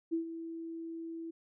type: tone with ADSR envelope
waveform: sine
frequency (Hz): 329.6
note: E4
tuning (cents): 0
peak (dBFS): -28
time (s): 0.11-1.31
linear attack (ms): 25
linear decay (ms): 110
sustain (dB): -11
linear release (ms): 10
effects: none